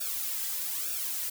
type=noise with flanger; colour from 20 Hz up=blue; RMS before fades=-33 dBFS; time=0-1.3 s; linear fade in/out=10 ms; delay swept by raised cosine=0.96 to 2.86 ms; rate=1.1 Hz; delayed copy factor=-0.9; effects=none